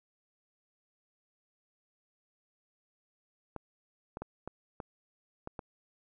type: clicks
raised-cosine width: 1 ms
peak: -25 dBFS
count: 7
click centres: 3.563 / 4.171 / 4.22 / 4.476 / 4.802 / 5.474 / 5.592 s
effects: none